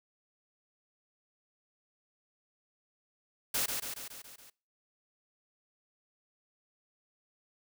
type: noise with echo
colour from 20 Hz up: white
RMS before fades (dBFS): -31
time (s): 3.54-3.66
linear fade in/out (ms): 5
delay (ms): 140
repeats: 6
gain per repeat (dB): -4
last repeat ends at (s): 4.5
effects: noise-tail reverb RT60 0.4 s tail -25 dB re dry